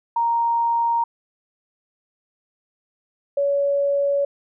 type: tone pair in turn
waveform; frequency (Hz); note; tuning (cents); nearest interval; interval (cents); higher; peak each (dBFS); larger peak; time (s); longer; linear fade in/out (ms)
sine; 932.3 / 563.9; A#5 / C#5; 0 / +30; major sixth; 870; first; -17; neither; 0.16-1.04 / 3.37-4.25; neither; 5
effects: none